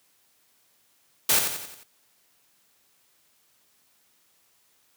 white noise with echo, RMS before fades -20 dBFS, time 1.29-1.39 s, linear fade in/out 5 ms, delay 89 ms, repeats 5, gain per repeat -6 dB, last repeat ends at 1.835 s, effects white hiss -65 dBFS RMS until 4.96 s + high-pass 80 Hz 12 dB/octave

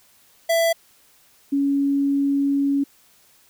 square / sine tone pair in turn, 665 / 279.6 Hz, E5 / C#4, +15 / +15 cents, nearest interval octave + minor third, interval 1500 cents, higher first, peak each -17 dBFS, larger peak neither, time 0.49-0.73 / 1.52-2.84 s, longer second, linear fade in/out 10 ms, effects white hiss -56 dBFS RMS until 3.49 s

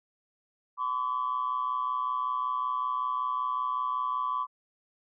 sine tone pair together, 1017 / 1142.3 Hz, C6 / D6, -50 / -48 cents, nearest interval major second, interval 202 cents, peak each -30 / -29 dBFS, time 0.77-4.47 s, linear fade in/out 50 ms, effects tanh soft clip ceiling -21 dBFS

